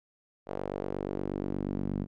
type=tone with band-pass filter sweep; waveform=sawtooth; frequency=48.42 Hz; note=G1; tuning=21 cents flat; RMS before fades=-34 dBFS; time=0.46-2.07 s; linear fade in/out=50 ms; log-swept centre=580 to 210 Hz; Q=1.7; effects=none